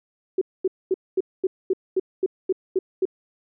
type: tone bursts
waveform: sine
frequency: 376.2 Hz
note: F#4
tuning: 29 cents sharp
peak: -17 dBFS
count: 11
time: 0.38-3.054 s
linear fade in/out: 5 ms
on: 34 ms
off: 230 ms
effects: none